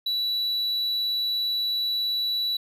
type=tone; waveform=triangle; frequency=3939 Hz; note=B7; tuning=5 cents flat; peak=-22 dBFS; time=0.06-2.57 s; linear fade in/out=5 ms; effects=none